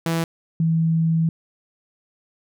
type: tone pair in turn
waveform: sawtooth / sine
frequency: 165.2 / 163.02 Hz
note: E3 / E3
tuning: +4 / -19 cents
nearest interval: unison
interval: 23 cents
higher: first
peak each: -16 dBFS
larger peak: neither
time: 0.06-0.24 / 0.6-1.29 s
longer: second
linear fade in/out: 2 ms
effects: none